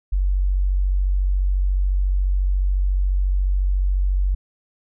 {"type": "tone", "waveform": "sine", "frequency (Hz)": 47.07, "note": "F#1", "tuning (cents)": 30, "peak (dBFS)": -16, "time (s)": [0.12, 4.35], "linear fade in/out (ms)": 10, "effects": []}